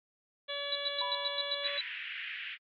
harmonic tone, 570 Hz, C#5, 48 cents sharp, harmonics 1 / 2 / 3 / 4 / 5 / 6 / 7, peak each -40 / -47 / -44 / -45 / -47 / -39 / -45 dBFS, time 0.48-1.79 s, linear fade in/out 20 ms
sine tone bursts, 3951 Hz, B7, in tune, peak -30 dBFS, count 9, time 0.72-1.809 s, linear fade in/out 2 ms, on 33 ms, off 99 ms
sine tone with exponential decay, 986 Hz, B5, 3 cents flat, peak -33 dBFS, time 1.01-1.98 s, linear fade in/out 5 ms, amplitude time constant 210 ms
white band-pass noise, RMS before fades -41 dBFS, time 1.62-2.58 s, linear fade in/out 50 ms, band 1600 to 3000 Hz, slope 48 dB/octave
effects AAC 64 kbps

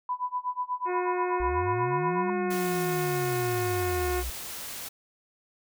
sine tone with tremolo, 995 Hz, B5, 13 cents sharp, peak -25 dBFS, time 0.09-2.3 s, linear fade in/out 2 ms, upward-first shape sine, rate 8.2 Hz, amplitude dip 95%
harmonic tone, 361 Hz, F#4, 43 cents flat, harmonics 1 / 2 / 3 / 4 / 5 / 6 / 7, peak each -28 / -34 / -38 / -40 / -42 / -44 / -45 dBFS, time 0.85-4.24 s, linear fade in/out 50 ms
sine linear two-way sweep, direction up then down, 54.7 to 203.4 to 58.5 Hz, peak -31 dBFS, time 1.4-4.3 s, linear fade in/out 0 ms, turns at 2.33 s
white noise, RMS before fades -38 dBFS, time 2.5-4.89 s, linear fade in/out 10 ms
effects none

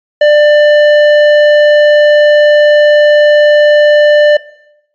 sine tone with hard clipping, 594 Hz, D5, 20 cents sharp, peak -5 dBFS, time 0.21-4.37 s, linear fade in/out 5 ms, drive 10 dB, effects noise-tail reverb RT60 0.8 s tail -19 dB re dry + resampled to 16000 Hz

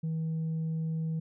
sine tone, 160.7 Hz, E3, 44 cents flat, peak -27 dBFS, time 0.03-1.2 s, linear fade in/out 10 ms, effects tanh soft clip ceiling -28 dBFS

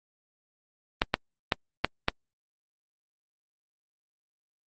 clicks, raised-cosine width 0.3 ms, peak -5 dBFS, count 5, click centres 1.019 / 1.141 / 1.522 / 1.846 / 2.084 s, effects Opus 32 kbps

